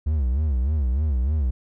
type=tone with vibrato; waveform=triangle; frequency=69.3 Hz; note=C#2; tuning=in tune; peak=-17 dBFS; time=0.06-1.51 s; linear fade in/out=10 ms; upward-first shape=sine; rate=3.3 Hz; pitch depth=220 cents each way; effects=none